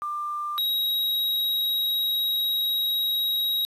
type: tone pair in turn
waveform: sine / square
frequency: 1191 / 3819 Hz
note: D6 / A#7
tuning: +24 / +41 cents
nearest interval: octave + minor sixth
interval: 2017 cents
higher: second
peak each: -27 / -23 dBFS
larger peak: second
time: 0.02-0.58 / 0.58-3.65 s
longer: second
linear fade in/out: 0 ms
effects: resampled to 32000 Hz + 9-bit